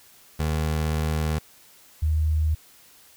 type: tone pair in turn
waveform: 25% pulse / sine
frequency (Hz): 77.78 / 77.78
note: D#2 / D#2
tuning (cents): 0 / 0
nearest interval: unison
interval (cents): 0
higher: neither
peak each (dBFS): -19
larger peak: neither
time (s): 0.39-1.39 / 2.02-2.55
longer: first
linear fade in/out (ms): 10
effects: white hiss -53 dBFS RMS until 3.16 s